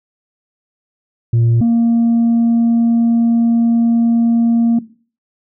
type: tone pair in turn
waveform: sine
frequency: 116.54 / 232.4 Hz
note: A#2 / A#3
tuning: 0 / -5 cents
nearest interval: octave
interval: 1195 cents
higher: second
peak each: -7 dBFS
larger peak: neither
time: 1.33-1.61 / 1.61-4.79 s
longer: second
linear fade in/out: 5 ms
effects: noise-tail reverb RT60 0.4 s tail -18 dB re dry + tanh soft clip ceiling -8 dBFS